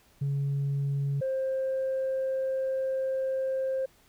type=tone pair in turn; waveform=sine; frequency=140 / 528.6 Hz; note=C#3 / C5; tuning=+18 / +18 cents; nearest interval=octave + major seventh; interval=2300 cents; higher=second; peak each=-24 / -25 dBFS; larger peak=first; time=0.21-1.21 / 1.21-3.86 s; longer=second; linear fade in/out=10 ms; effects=tanh soft clip ceiling -24 dBFS + pink hiss -62 dBFS RMS until 4.08 s